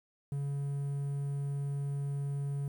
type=tone with quantisation; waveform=triangle; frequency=140.7 Hz; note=C#3; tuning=26 cents sharp; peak=-30 dBFS; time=0.32-2.68 s; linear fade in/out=2 ms; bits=10; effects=none